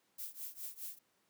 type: noise with tremolo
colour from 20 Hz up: violet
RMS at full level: -42 dBFS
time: 0.18-0.99 s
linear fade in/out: 10 ms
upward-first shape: triangle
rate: 4.8 Hz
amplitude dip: 95%
effects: pink hiss -75 dBFS RMS until 1.29 s + high-pass 200 Hz 12 dB/octave